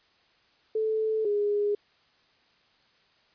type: tone pair in turn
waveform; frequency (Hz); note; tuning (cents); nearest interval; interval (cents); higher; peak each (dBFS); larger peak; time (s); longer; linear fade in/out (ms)
sine; 437.6 / 412.2; A4 / G#4; -9 / -13; minor second; 104; first; -24 / -23; second; 0.75-1.25 / 1.25-1.75; neither; 5
effects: white hiss -64 dBFS RMS until 3.34 s + resampled to 11025 Hz